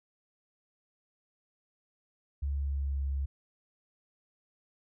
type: tone with pitch glide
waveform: sine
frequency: 70.3 to 68.81 Hz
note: C#2 to C#2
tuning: +25 to -12 cents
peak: -29 dBFS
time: 2.42-3.26 s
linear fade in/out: 10 ms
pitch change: -37 cents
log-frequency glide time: 2.53-3.02 s
effects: none